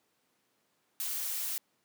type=noise; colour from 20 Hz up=blue; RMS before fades=-35 dBFS; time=1-1.58 s; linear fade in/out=0 ms; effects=pink hiss -74 dBFS RMS until 1.84 s + high-pass 200 Hz 12 dB/octave